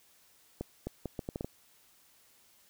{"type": "accelerating click train", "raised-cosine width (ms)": 2, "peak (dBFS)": -22, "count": 8, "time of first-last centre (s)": [0.61, 1.445], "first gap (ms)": 260, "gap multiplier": 0.72, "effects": ["white hiss -64 dBFS RMS until 2.69 s"]}